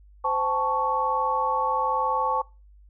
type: tone cluster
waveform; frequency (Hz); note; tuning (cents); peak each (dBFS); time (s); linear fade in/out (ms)
sine; 517 / 797 / 878 / 1112; C5 / G5 / A5 / C#6; -21 / +28 / -4 / +5; -30 / -34 / -25 / -25; 0.24-2.42; 10
effects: noise-tail reverb RT60 0.3 s tail -23 dB re dry + added 50 Hz sine -49 dBFS peak until 2.89 s